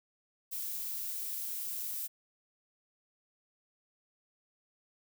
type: noise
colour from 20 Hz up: violet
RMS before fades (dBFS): -38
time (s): 0.51-2.08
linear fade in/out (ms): 20
effects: none